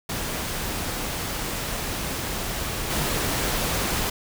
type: noise with level steps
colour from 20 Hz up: pink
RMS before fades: -29 / -25 dBFS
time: 0.09-4.1 s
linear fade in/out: 5 ms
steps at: 2.9 s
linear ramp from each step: 5 ms
effects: none